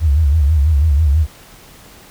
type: tone with vibrato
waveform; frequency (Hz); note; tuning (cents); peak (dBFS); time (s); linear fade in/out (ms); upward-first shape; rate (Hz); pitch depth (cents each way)
sine; 74.8; D2; +32; -9; 0-1.27; 50; sine; 6.1; 150
effects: pink hiss -42 dBFS RMS until 2.1 s

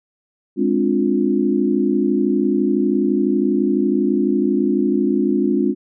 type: chord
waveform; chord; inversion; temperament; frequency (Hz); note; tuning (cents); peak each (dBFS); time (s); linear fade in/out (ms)
sine; D half-diminished seventh; second; equal with one note detuned; 207.7 / 261.6 / 293.7 / 353.5; Ab3 / C4 / D4 / F4; 0 / 0 / 0 / +21; -20; 0.56-5.75; 50
effects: none

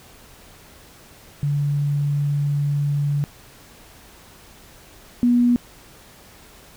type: tone pair in turn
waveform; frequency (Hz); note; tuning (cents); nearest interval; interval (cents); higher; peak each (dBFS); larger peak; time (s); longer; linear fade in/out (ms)
sine; 144.1 / 242.3; D3 / B3; -33 / -33; major sixth; 900; second; -18 / -13; second; 1.43-3.24 / 5.23-5.56; first; 0
effects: pink hiss -47 dBFS RMS until 6.76 s

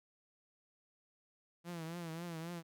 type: tone with vibrato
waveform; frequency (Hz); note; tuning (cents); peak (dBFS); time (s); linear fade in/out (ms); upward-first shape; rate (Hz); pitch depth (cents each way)
sawtooth; 167.5; E3; +28; -38; 1.64-2.63; 50; triangle; 3.7; 96
effects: none

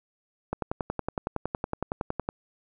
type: click train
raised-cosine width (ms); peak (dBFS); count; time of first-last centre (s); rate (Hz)
1; -14; 20; 0.53-2.289; 10.8
effects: none

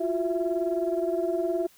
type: tone cluster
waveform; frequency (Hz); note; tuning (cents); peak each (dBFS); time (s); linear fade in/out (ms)
sine; 343.1 / 362.4 / 663; F4 / F#4 / E5; -31 / -36 / +10; -28; 0-1.67; 10
effects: tanh soft clip ceiling -16 dBFS + white hiss -58 dBFS RMS until 1.77 s

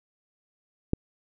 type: click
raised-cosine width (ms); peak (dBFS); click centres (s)
3; -10; 0.934
effects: none

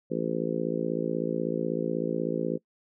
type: harmonic tone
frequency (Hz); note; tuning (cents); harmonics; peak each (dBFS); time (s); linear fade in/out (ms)
56.2; A1; +37; 3 / 4 / 5 / 6 / 7 / 8 / 9; -34 / -34 / -34 / -34 / -34 / -34 / -34; 0.1-2.58; 20
effects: noise-tail reverb RT60 0.1 s tail -22 dB re dry

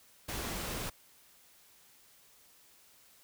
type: noise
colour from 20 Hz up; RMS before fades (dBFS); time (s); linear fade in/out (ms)
pink; -38; 0.28-0.9; 10
effects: white hiss -62 dBFS RMS until 3.23 s

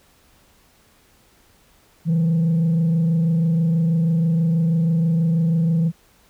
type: tone with frequency modulation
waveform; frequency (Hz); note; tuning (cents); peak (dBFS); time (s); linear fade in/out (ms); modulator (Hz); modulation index
sine; 164.81; E3; 0; -13; 2.05-5.92; 50; 26.2; 0.32
effects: tanh soft clip ceiling -14 dBFS + pink hiss -56 dBFS RMS until 6.29 s

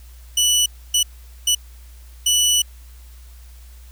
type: tone bursts at uneven times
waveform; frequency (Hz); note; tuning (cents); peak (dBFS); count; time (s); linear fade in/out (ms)
20% pulse; 2960; F#7; 0; -9; 4; 0.37-0.66 / 0.94-1.03 / 1.47-1.55 / 2.26-2.62; 5
effects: added 60 Hz sine -39 dBFS peak until 3.91 s + white hiss -52 dBFS RMS until 3.91 s

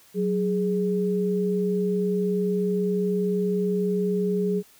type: tone pair together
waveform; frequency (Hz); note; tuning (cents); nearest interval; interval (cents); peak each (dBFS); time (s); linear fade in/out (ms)
sine; 185.31 / 416; F#3 / G#4; +3 / +3; octave + major second; 1400; -24; 0.14-4.63; 50
effects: white hiss -55 dBFS RMS until 4.79 s

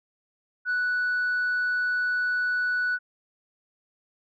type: tone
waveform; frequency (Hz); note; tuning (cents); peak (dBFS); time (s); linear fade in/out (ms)
sine; 1480; F#6; 0; -21; 0.65-2.99; 50
effects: tanh soft clip ceiling -21 dBFS

